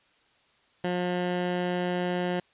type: tone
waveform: 15% pulse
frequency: 178.6 Hz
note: F3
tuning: 39 cents sharp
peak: -20 dBFS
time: 0.84-2.4 s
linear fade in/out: 5 ms
effects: white hiss -64 dBFS RMS until 2.53 s + resampled to 8000 Hz